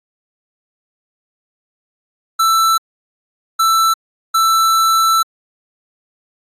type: tone bursts at uneven times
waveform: square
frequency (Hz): 1328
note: E6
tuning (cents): +12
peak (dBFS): -11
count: 3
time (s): 2.39-2.78 / 3.59-3.94 / 4.34-5.23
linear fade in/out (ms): 10
effects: AAC 64 kbps